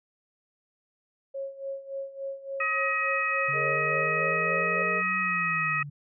sine tone with tremolo, 546 Hz, C#5, 26 cents flat, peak -30 dBFS, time 1.34-4.83 s, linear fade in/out 10 ms, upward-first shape sine, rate 3.5 Hz, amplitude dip 80%
harmonic tone, 633 Hz, D#5, 30 cents sharp, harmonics 2 / 3 / 4, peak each -29 / -29 / -29 dBFS, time 2.6-5.83 s, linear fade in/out 5 ms
sine linear two-way sweep, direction up then down, 140 to 188.1 to 142.1 Hz, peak -36 dBFS, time 3.48-5.9 s, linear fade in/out 10 ms, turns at 5.18 s
sine chord, Ab suspended second, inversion none, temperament equal, 415.3 / 466.2 / 622.3 Hz, Ab4 / Bb4 / Eb5, 0 / 0 / 0 cents, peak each -35 dBFS, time 3.52-5.03 s, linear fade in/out 50 ms
effects none

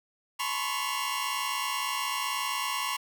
sawtooth tone cluster, 865 / 995 / 1063 / 1111 / 2788 Hz, A5 / B5 / C6 / C#6 / F7, -30 / +13 / +27 / +4 / -4 cents, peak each -37 / -31 / -32 / -31 / -32 dBFS, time 0.39-2.97 s, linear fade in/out 10 ms, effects none

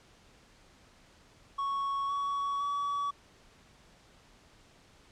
triangle tone with pitch steps, 1108.7 / 1123.5 / 1138.6 Hz, C#6 / C#6 / C#6, 0 / +23 / +46 cents, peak -28 dBFS, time 1.58-3.11 s, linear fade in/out 10 ms, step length 510 ms, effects pink hiss -60 dBFS RMS until 5.11 s + low-pass 7000 Hz 12 dB/octave

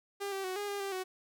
sawtooth tone with pitch steps, 400.2 / 388.5 / 371.6 / 409.8 / 403.6 / 393.8 / 372.5 Hz, G4 / G4 / F#4 / G#4 / G#4 / G4 / F#4, +36 / -16 / +7 / -23 / -49 / +8 / +12 cents, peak -31 dBFS, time 0.2-1.04 s, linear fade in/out 20 ms, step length 120 ms, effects none

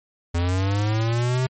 square linear sweep, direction up, 84.2 to 130.81 Hz, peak -20 dBFS, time 0.34-1.47 s, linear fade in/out 10 ms, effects MP3 32 kbps

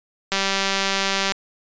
click train, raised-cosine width 0.2 ms, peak -4 dBFS, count 196, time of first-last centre 0.32-1.32 s, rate 195 Hz, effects resampled to 16000 Hz

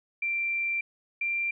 sine tone pair in turn, 2358 / 2369 Hz, D7 / D7, +6 / +14 cents, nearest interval unison, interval 8 cents, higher second, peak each -26 dBFS, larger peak neither, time 0.22-0.81 / 1.21-1.51 s, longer first, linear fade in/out 5 ms, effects none

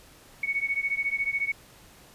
sine beating tone pair, 2217 / 2231 Hz, C#7 / C#7, 0 / +11 cents, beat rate 14 Hz, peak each -28 / -29 dBFS, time 0.43-1.52 s, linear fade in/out 5 ms, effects pink hiss -53 dBFS RMS until 2.14 s + resampled to 32000 Hz

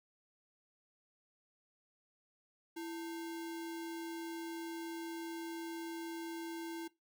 sine tone with sample-and-hold, 332.1 Hz, E4, 13 cents sharp, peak -40 dBFS, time 2.76-6.88 s, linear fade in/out 10 ms, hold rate 1225 Hz, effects noise-tail reverb RT60 0.2 s tail -19 dB re dry

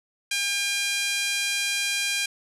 5% pulse tone with high-pass filter, 804 Hz, G5, 44 cents sharp, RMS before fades -26 dBFS, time 0.31-2.26 s, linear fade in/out 5 ms, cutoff 2100 Hz, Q 2.5, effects low-pass 12000 Hz 12 dB/octave

